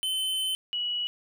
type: tone pair in turn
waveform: square / sine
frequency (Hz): 3059 / 2930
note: G7 / F#7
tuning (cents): -43 / -18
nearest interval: minor second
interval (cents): 75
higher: first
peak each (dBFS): -27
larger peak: neither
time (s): 0.03-0.55 / 0.73-1.07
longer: first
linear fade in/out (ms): 0
effects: none